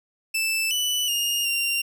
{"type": "tone with pitch steps", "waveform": "sawtooth", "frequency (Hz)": [2643, 2976, 2836, 2772], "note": ["E7", "F#7", "F7", "F7"], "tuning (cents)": [4, 9, 26, -14], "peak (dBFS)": -19, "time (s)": [0.34, 1.82], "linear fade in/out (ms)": 10, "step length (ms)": 370, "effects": []}